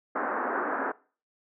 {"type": "band-pass noise", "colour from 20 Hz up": "white", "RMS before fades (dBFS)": -30, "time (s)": [0.15, 0.92], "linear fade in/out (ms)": 10, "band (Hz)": [240, 1600], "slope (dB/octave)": 48, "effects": ["noise-tail reverb RT60 0.4 s tail -22 dB re dry"]}